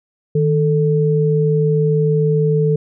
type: tone pair together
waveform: sine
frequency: 155.56 / 440 Hz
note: D#3 / A4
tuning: 0 / 0 cents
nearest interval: octave + tritone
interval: 1800 cents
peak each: -14 / -16 dBFS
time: 0.35-2.76 s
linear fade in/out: 5 ms
effects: none